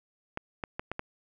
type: clicks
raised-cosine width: 0.5 ms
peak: -18 dBFS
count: 5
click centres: 0.374 / 0.638 / 0.795 / 0.916 / 0.994 s
effects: none